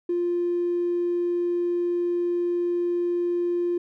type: tone with tanh clipping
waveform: triangle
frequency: 349.2 Hz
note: F4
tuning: in tune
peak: -21 dBFS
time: 0.09-3.78 s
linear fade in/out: 5 ms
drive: 1 dB
effects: none